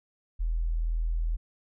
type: tone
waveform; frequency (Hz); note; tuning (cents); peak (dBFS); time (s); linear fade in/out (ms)
sine; 41; E1; -9; -25; 0.39-1.37; 20
effects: none